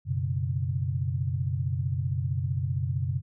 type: chord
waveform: sine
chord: F# suspended fourth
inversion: none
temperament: just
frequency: 92.5 / 123.33 / 138.75 Hz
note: F#2 / B2 / C#3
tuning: 0 / -2 / +2 cents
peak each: -30 dBFS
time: 0.05-3.22 s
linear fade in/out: 50 ms
effects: none